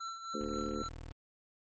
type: tone with tremolo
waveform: square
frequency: 1344 Hz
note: E6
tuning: 33 cents sharp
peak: -38 dBFS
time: 0-0.89 s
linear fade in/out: 10 ms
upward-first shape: triangle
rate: 3.8 Hz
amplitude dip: 65%
type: harmonic tone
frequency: 73.42 Hz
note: D2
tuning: in tune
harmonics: 3 / 4 / 5 / 6 / 7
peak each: -40 / -41 / -42 / -43 / -43 dBFS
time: 0.34-0.83 s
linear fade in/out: 5 ms
type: tone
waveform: 20% pulse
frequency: 40.06 Hz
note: E1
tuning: 49 cents flat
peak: -39 dBFS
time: 0.41-1.12 s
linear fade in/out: 0 ms
effects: MP3 32 kbps